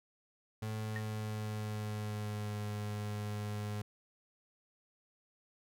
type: tone with pitch glide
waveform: 35% pulse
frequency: 108.7 to 104.57 Hz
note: A2 to G#2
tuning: -21 to +12 cents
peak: -35 dBFS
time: 0.62-3.82 s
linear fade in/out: 5 ms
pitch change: -67 cents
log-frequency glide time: 0.76-2.6 s
type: tone with exponential decay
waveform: sine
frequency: 1838 Hz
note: A#6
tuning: 25 cents flat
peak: -35 dBFS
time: 0.96-1.05 s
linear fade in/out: 0 ms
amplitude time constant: 18 ms
effects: none